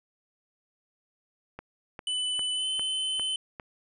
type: click train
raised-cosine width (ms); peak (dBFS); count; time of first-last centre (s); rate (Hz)
0.5; -24; 6; 1.59-3.598; 2.49
type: tone with pitch glide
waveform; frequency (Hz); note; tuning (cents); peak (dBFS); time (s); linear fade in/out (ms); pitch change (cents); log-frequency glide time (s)
square; 2996 to 3050; F#7 to G7; +21 to -48; -28; 2.07-3.36; 2; +31; 2.53-2.67
effects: resampled to 24000 Hz